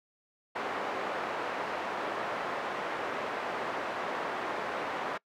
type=band-pass noise; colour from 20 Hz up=pink; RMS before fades=-35 dBFS; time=0.55-5.18 s; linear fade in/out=10 ms; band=480 to 1600 Hz; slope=12 dB/octave; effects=noise-tail reverb RT60 0.1 s tail -24 dB re dry